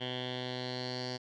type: tone with low-pass filter sweep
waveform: 10% pulse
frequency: 125.8 Hz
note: B2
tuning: 32 cents sharp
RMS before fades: -38 dBFS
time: 0-1.18 s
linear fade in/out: 20 ms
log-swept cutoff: 3200 to 4800 Hz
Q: 6.7
effects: none